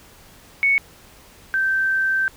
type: tone pair in turn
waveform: sine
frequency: 2217 / 1556.8 Hz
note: C#7 / G6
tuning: 0 / -12 cents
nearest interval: tritone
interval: 612 cents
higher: first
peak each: -14 / -17 dBFS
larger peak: first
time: 0.63-0.78 / 1.54-2.28 s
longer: second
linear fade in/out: 0 ms
effects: pink hiss -48 dBFS RMS until 2.36 s